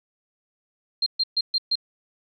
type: tone bursts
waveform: sine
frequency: 4186 Hz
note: C8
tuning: in tune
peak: -19 dBFS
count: 5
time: 1.02-1.755 s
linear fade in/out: 5 ms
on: 43 ms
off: 130 ms
effects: none